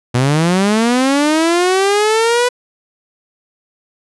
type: linear sweep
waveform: sawtooth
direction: up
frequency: 118.5 to 496.9 Hz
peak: -7 dBFS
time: 0.14-2.49 s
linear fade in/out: 10 ms
effects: resampled to 24000 Hz